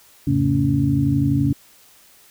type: tone cluster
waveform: sine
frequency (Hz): 85 / 106 / 137.4 / 229.4 / 281.9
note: F2 / G#2 / C#3 / A#3 / C#4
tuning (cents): -46 / +36 / -15 / -28 / +29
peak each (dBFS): -27 / -25 / -19 / -27 / -19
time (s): 0.27-1.53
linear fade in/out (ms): 5
effects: white hiss -51 dBFS RMS until 2.3 s